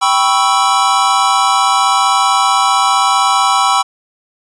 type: chord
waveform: square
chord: C# half-diminished seventh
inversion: second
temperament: equal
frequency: 784 / 987.8 / 1108.7 / 1318.5 Hz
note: G5 / B5 / C#6 / E6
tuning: 0 / 0 / 0 / 0 cents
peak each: -16 dBFS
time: 0.01-3.83 s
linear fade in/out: 20 ms
effects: resampled to 22050 Hz